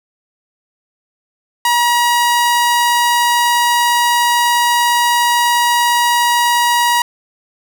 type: tone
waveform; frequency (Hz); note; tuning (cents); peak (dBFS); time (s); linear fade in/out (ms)
sawtooth; 957; A#5; +45; -7; 1.65-7.02; 2
effects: none